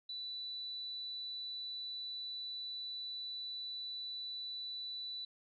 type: tone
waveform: sine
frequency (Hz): 3970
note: B7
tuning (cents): +8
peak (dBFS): -40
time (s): 0.09-5.25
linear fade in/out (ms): 5
effects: MP3 96 kbps